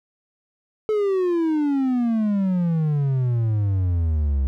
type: exponential sweep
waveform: triangle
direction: down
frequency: 436.2 to 65.7 Hz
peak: -16 dBFS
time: 0.89-4.47 s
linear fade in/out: 0 ms
effects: none